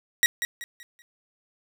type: tone with echo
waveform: sawtooth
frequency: 1906 Hz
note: A#6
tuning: 38 cents sharp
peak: -13 dBFS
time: 0.23-0.26 s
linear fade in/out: 0 ms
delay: 190 ms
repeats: 4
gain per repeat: -9 dB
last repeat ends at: 1.02 s
effects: none